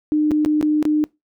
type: tone with dropouts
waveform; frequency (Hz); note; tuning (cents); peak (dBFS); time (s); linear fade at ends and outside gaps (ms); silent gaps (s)
sine; 303.1; D#4; -45; -14; 0.12-1.04; 0; 0.31-0.316 / 0.449-0.46 / 0.612-0.627 / 0.827-0.853
effects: noise-tail reverb RT60 0.2 s tail -23 dB re dry